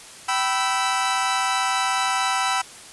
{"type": "chord", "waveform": "sawtooth", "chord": "E minor", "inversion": "first", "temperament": "equal with one note detuned", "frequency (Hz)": [772.3, 987.8, 1318.5], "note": ["G5", "B5", "E6"], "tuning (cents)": [-26, 0, 0], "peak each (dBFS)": -21, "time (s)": [0.28, 2.62], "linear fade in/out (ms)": 10, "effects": ["white hiss -42 dBFS RMS until 2.92 s", "resampled to 24000 Hz"]}